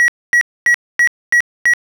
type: tone bursts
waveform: triangle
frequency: 1919 Hz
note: A#6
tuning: 50 cents sharp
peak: -6 dBFS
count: 6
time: 0-1.736 s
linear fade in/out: 0 ms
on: 81 ms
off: 250 ms
effects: none

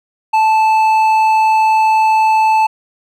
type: tone with hard clipping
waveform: sine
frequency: 876 Hz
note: A5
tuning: 8 cents flat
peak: -10 dBFS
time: 0.33-2.67 s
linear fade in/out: 10 ms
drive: 6 dB
effects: none

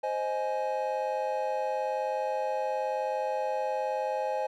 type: chord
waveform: triangle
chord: Ab major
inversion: first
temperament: equal with one note detuned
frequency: 523.3 / 622.3 / 837.4 Hz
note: C5 / Eb5 / Ab5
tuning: 0 / 0 / +14 cents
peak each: -30 / -32 / -30 dBFS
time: 0.03-4.47 s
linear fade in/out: 10 ms
effects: none

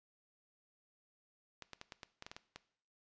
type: clicks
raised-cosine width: 0.2 ms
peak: -29 dBFS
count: 10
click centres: 1.623 / 1.733 / 1.814 / 1.922 / 2.032 / 2.224 / 2.265 / 2.315 / 2.365 / 2.56 s
effects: noise-tail reverb RT60 0.6 s tail -18 dB re dry + resampled to 16000 Hz

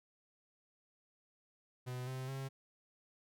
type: tone with pitch steps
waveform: 45% pulse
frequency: 125.7 / 130.13 / 134.72 Hz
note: B2 / C3 / C#3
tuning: +31 / -9 / -49 cents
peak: -40 dBFS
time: 1.86-2.49 s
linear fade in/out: 20 ms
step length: 210 ms
effects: none

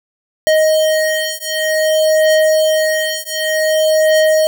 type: beating tone pair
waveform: square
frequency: 625 / 625.54 Hz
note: D#5 / D#5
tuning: +8 / +9 cents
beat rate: 0.54 Hz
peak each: -15 dBFS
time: 0.47-4.47 s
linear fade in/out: 0 ms
effects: none

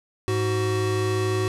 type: tone pair together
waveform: square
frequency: 105.03 / 373.9 Hz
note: G#2 / F#4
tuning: +20 / +18 cents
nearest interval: octave + minor seventh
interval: 2198 cents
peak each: -25 dBFS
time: 0.28-1.48 s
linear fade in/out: 0 ms
effects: low-pass 10000 Hz 12 dB/octave

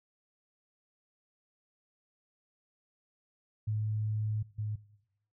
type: tone pair in turn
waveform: sine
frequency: 107.4 / 106.41 Hz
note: A2 / G#2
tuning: -41 / +43 cents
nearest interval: unison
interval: 16 cents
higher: first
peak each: -29 / -32 dBFS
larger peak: first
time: 3.67-4.43 / 4.58-4.76 s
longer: first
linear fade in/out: 10 ms
effects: noise-tail reverb RT60 0.9 s tail -19 dB re dry

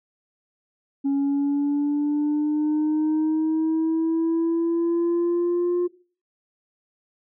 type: linear sweep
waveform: sine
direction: up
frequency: 276.8 to 354.6 Hz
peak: -17 dBFS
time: 1.04-5.88 s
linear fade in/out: 20 ms
effects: noise-tail reverb RT60 0.4 s tail -19 dB re dry + tanh soft clip ceiling -18 dBFS

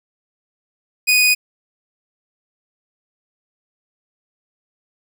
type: tone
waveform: sawtooth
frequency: 2483 Hz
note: D#7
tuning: 4 cents flat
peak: -8 dBFS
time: 1.07-1.35 s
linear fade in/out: 20 ms
effects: none

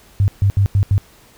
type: tone bursts at uneven times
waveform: sine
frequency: 99.1 Hz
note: G2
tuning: 19 cents sharp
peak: -10 dBFS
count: 5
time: 0.2-0.28 / 0.42-0.5 / 0.57-0.66 / 0.75-0.83 / 0.91-0.98 s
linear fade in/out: 0 ms
effects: pink hiss -48 dBFS RMS until 1.37 s

